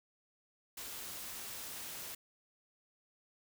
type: noise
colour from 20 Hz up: white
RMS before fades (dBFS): -45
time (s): 0.77-2.15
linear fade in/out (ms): 5
effects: none